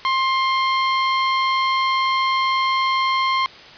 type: tone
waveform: sawtooth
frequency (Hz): 1057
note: C6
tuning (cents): +17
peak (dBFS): -13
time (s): 0.05-3.46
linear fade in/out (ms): 0
effects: white hiss -41 dBFS RMS until 3.77 s + resampled to 11025 Hz